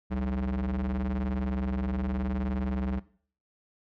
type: ring-modulated tone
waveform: square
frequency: 61.2 Hz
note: B1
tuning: 15 cents flat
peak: -26 dBFS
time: 0.1-3 s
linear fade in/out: 20 ms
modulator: 132 Hz
effects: noise-tail reverb RT60 0.5 s tail -19 dB re dry + low-pass 2000 Hz 12 dB/octave